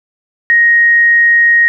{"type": "tone", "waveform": "sine", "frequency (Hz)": 1874, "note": "A#6", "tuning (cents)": 9, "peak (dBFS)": -5, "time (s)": [0.5, 1.68], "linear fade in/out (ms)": 0, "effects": []}